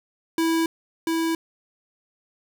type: tone with echo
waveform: square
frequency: 327.8 Hz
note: E4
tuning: 10 cents flat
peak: -20 dBFS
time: 0.38-0.66 s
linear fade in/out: 2 ms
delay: 690 ms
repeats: 1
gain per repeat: -2 dB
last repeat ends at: 1.35 s
effects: none